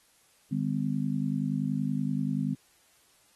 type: harmonic tone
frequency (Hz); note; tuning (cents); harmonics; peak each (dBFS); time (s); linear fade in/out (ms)
50.5; G#1; -48; 3 / 4 / 5; -31 / -31 / -31; 0.51-2.55; 10
effects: white hiss -64 dBFS RMS until 3.35 s + AAC 32 kbps